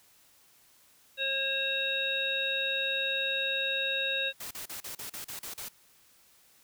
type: harmonic tone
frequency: 540 Hz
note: C#5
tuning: 45 cents flat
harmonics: 1 / 3 / 5 / 7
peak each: -37 / -35 / -32 / -32 dBFS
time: 1.17-4.33 s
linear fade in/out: 50 ms
type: noise bursts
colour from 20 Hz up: white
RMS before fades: -40 dBFS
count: 9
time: 4.4-5.686 s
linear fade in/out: 5 ms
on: 110 ms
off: 37 ms
effects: white hiss -62 dBFS RMS until 6.63 s